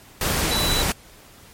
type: tone in noise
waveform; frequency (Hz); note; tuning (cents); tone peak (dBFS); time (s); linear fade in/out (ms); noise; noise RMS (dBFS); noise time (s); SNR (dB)
sine; 3951; B7; 0; -23; 0.51-0.82; 2; pink; -22; 0.21-0.92; -4
effects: pink hiss -48 dBFS RMS until 1.53 s + MP3 64 kbps